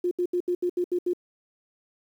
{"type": "tone bursts", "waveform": "sine", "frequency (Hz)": 355.4, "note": "F4", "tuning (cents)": 30, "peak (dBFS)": -22, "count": 8, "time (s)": [0.04, 1.134], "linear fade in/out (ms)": 5, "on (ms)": 72, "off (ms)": 74, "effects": ["9-bit"]}